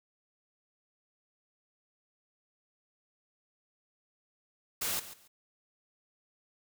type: noise with echo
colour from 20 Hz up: white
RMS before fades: -33 dBFS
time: 4.81-5 s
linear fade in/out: 10 ms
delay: 140 ms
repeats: 2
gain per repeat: -14 dB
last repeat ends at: 5.28 s
effects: none